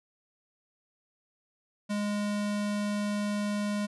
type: tone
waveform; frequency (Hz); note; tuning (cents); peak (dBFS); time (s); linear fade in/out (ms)
square; 206.5; G#3; -10; -29; 1.89-3.87; 20
effects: resampled to 24000 Hz